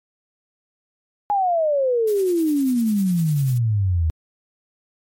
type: exponential sweep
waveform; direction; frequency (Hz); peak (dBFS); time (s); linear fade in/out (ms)
sine; down; 838 to 77.78; -16; 1.3-4.1; 0
type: noise with tremolo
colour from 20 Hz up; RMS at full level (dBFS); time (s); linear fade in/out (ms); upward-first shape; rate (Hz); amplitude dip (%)
blue; -35; 2.07-3.58; 5; triangle; 10; 65
effects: MP3 64 kbps